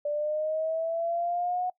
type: linear sweep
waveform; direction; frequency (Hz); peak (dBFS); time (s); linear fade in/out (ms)
sine; up; 584 to 732; -26; 0.05-1.7; 5
effects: noise-tail reverb RT60 0.1 s tail -21 dB re dry